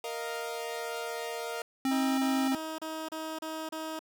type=chord; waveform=sawtooth; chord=Bb suspended fourth; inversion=none; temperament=equal; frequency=466.2 / 622.3 / 698.5 Hz; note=Bb4 / Eb5 / F5; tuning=0 / 0 / 0 cents; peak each=-33 / -37 / -36 dBFS; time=0.04-1.62 s; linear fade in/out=2 ms
type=tone; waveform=square; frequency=265.9 Hz; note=C4; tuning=28 cents sharp; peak=-27 dBFS; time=1.85-2.55 s; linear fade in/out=2 ms
type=tone bursts; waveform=15% pulse; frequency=316.9 Hz; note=D#4; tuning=32 cents sharp; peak=-29 dBFS; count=7; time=1.91-3.992 s; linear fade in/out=5 ms; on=270 ms; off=32 ms
effects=none